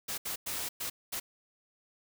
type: noise bursts at uneven times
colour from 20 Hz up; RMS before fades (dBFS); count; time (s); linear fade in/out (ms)
white; -36; 5; 0.08-0.18 / 0.25-0.36 / 0.46-0.69 / 0.8-0.9 / 1.12-1.2; 10
effects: none